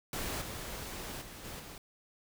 pink noise with level steps, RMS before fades -37 / -42 / -48 / -44 / -48 dBFS, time 0.13-1.78 s, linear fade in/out 2 ms, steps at 0.41 / 1.21 / 1.44 / 1.59 s, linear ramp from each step 10 ms, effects none

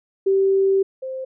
sine tone pair in turn, 388.1 / 523.5 Hz, G4 / C5, -17 / +1 cents, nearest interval perfect fourth, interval 518 cents, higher second, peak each -14 / -26 dBFS, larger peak first, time 0.26-0.83 / 1.02-1.25 s, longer first, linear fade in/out 10 ms, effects none

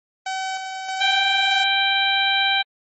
sawtooth tone with tremolo, 761 Hz, F#5, 48 cents sharp, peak -20 dBFS, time 0.26-1.64 s, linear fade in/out 5 ms, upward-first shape square, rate 1.6 Hz, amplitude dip 40%
harmonic tone, 784 Hz, G5, in tune, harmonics 1 / 2 / 3 / 4 / 5, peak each -23 / -23 / -23 / -23 / -23 dBFS, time 1-2.63 s, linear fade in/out 20 ms
effects MP3 32 kbps

